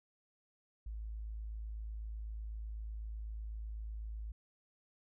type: tone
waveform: sine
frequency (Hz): 54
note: A1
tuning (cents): -32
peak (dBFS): -40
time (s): 0.86-4.32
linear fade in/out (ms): 5
effects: none